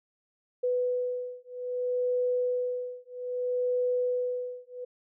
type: beating tone pair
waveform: sine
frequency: 496.1 / 496.72 Hz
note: B4 / B4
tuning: +8 / +10 cents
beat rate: 0.62 Hz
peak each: -30 dBFS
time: 0.63-4.85 s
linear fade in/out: 10 ms
effects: none